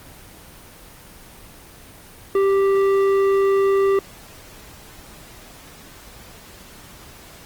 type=tone with tanh clipping; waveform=sine; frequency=392 Hz; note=G4; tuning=in tune; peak=-16 dBFS; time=2.35-3.99 s; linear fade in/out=2 ms; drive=11 dB; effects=pink hiss -43 dBFS RMS until 7.45 s + Opus 24 kbps